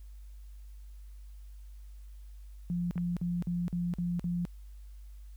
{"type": "tone bursts", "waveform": "sine", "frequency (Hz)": 174.61, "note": "F3", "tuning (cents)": 0, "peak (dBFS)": -29, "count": 7, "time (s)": [2.7, 4.452], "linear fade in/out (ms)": 0, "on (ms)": 210, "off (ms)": 47}
{"type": "click", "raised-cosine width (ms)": 0.5, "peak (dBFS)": -30, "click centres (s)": 2.979}
{"effects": ["added 50 Hz sine -45 dBFS peak until 5.36 s", "white hiss -69 dBFS RMS until 5.36 s"]}